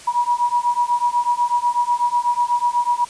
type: beating tone pair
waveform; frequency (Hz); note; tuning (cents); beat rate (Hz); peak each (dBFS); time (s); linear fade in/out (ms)
sine; 961 / 969.1; B5 / B5; -48 / -33; 8.1; -19; 0.07-3.05; 10
effects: white hiss -40 dBFS RMS until 3.09 s + resampled to 22050 Hz